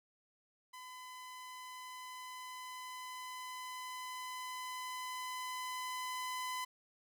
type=tone with level ramp; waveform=sawtooth; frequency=1011 Hz; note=B5; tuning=40 cents sharp; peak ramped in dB=-45 to -34 dBFS; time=0.73-6.65 s; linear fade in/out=10 ms; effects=none